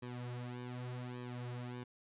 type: tone with flanger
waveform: sawtooth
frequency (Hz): 123.47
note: B2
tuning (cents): 0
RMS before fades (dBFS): -44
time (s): 0.02-1.84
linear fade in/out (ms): 10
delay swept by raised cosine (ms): 1.4 to 6.6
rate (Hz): 0.85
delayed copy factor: -0.95
effects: resampled to 8000 Hz